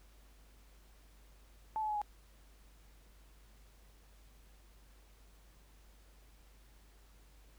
sine tone with pitch steps, 873 / 859 / 845.2 / 831.7 Hz, A5 / A5 / G#5 / G#5, -14 / -42 / +30 / +2 cents, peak -33 dBFS, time 1.76-2.016 s, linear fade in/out 0 ms, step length 64 ms, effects added 50 Hz sine -59 dBFS peak until 7.58 s + pink hiss -67 dBFS RMS until 7.58 s

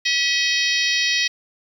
harmonic tone with a mistuned harmonic, 634 Hz, D#5, 32 cents sharp, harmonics 3 / 4 / 5 / 6 / 7 / 8 / 9, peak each -23 / -24 / -25 / -26 / -26 / -27 / -28 dBFS, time 0.05-1.28 s, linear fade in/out 10 ms, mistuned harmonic 3, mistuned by +41 cents, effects 8-bit

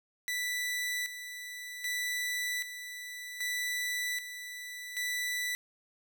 sawtooth tone with tremolo, 1975.5 Hz, B6, in tune, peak -28 dBFS, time 0.28-5.55 s, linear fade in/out 0 ms, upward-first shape square, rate 0.64 Hz, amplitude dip 65%, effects none

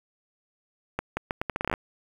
accelerating click train, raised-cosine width 0.5 ms, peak -12 dBFS, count 13, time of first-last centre 0.99-1.739 s, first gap 180 ms, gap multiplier 0.77, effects 7-bit

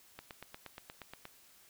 click train, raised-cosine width 0.3 ms, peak -29 dBFS, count 10, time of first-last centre 0.19-1.254 s, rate 8.46 Hz, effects white hiss -62 dBFS RMS until 1.69 s

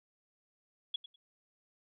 sine tone with echo, 3363 Hz, G#7, 21 cents sharp, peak -31 dBFS, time 0.94-0.96 s, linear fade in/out 5 ms, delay 100 ms, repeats 2, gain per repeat -15 dB, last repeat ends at 1.16 s, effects none

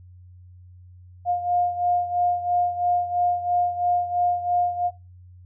sine beating tone pair, 708 / 711 Hz, F5 / F5, +23 / +31 cents, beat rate 3 Hz, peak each -21 / -26 dBFS, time 1.25-4.91 s, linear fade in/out 50 ms, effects noise-tail reverb RT60 0.3 s tail -22 dB re dry + added 90 Hz sine -44 dBFS peak until 5.45 s

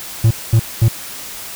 triangle tone bursts, 113.2 Hz, A2, 50 cents sharp, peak -5 dBFS, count 3, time 0.24-0.884 s, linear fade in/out 5 ms, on 68 ms, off 220 ms, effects white hiss -30 dBFS RMS until 1.55 s

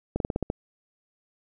slowing click train, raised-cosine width 2 ms, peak -13 dBFS, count 7, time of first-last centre 0.16-0.501 s, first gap 42 ms, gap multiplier 1.12, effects none

